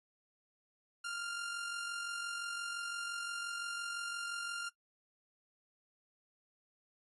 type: tone with amplitude modulation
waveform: sawtooth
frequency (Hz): 1396.9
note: F6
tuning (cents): 0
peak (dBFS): -33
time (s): 1.04-4.69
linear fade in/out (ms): 10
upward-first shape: sine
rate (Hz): 45.8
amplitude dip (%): 40
effects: noise-tail reverb RT60 0.1 s tail -18 dB re dry + AAC 32 kbps